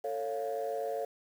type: chord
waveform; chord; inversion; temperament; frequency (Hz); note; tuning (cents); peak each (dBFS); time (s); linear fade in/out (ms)
sine; A augmented; none; equal with one note detuned; 446.9 / 554.4 / 698.5; A4 / C#5 / E#5; +27 / 0 / 0; -35 / -35 / -36; 0.04-1.05; 5
effects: tanh soft clip ceiling -26 dBFS + 9-bit